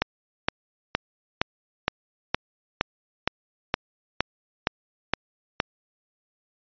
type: click train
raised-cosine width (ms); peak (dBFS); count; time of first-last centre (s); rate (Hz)
0.3; -4; 13; 0.02-5.601; 2.15
effects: resampled to 11025 Hz